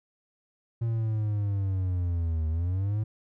triangle linear two-way sweep, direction down then up, 116.54 to 77.9 to 109.8 Hz, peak -23 dBFS, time 0.81-3.04 s, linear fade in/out 10 ms, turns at 2.48 s, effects none

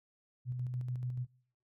sine tone with tremolo, 124.8 Hz, B2, 19 cents sharp, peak -33 dBFS, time 0.45-1.27 s, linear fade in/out 50 ms, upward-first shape square, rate 6.9 Hz, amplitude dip 35%, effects noise-tail reverb RT60 0.6 s tail -25 dB re dry

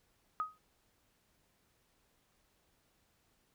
sine tone with exponential decay, 1256 Hz, D#6, 16 cents sharp, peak -29 dBFS, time 0.4-0.58 s, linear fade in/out 0 ms, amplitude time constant 37 ms, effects pink hiss -74 dBFS RMS until 3.54 s

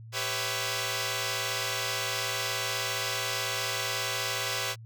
5% pulse chord, C# half-diminished seventh, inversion second, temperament equal with one note detuned, 392 / 499.3 / 554.4 / 659.3 Hz, G4 / B4 / C#5 / E5, 0 / +19 / 0 / 0 cents, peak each -25 / -22 / -23 / -25 dBFS, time 0.12-4.76 s, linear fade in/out 50 ms, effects added 113 Hz sine -43 dBFS peak until 4.85 s

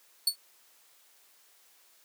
sawtooth tone with exponential decay, 4435 Hz, C#8, in tune, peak -17 dBFS, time 0.27-0.36 s, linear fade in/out 5 ms, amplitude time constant 19 ms, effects white hiss -62 dBFS RMS until 2.04 s + high-pass 400 Hz 12 dB/octave

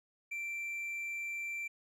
triangle tone, 2349 Hz, D7, in tune, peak -35 dBFS, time 0.31-1.68 s, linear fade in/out 10 ms, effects none

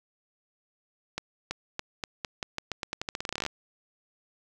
accelerating click train, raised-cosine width 0.2 ms, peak -14 dBFS, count 24, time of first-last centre 1.18-3.464 s, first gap 330 ms, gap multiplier 0.86, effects none

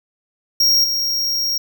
square tone with level steps, 5588 Hz, F8, in tune, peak -12 / -18 dBFS, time 0.6-1.58 s, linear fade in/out 5 ms, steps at 0.84 s, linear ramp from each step 2 ms, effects none

